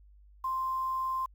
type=tone with quantisation; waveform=sine; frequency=1046.5 Hz; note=C6; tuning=in tune; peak=-29 dBFS; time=0.44-1.26 s; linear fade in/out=5 ms; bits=9; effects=added 50 Hz sine -54 dBFS peak until 1.34 s